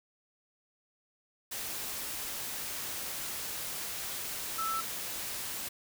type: tone in noise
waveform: sine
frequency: 1319 Hz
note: E6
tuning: 1 cent sharp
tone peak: -31 dBFS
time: 4.58-4.81 s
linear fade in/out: 10 ms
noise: white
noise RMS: -38 dBFS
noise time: 1.51-5.69 s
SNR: +4 dB
effects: none